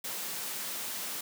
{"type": "high-pass noise", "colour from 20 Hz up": "white", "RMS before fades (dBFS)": -37, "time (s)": [0.04, 1.21], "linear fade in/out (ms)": 5, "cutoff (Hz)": 140, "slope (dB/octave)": 48, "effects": []}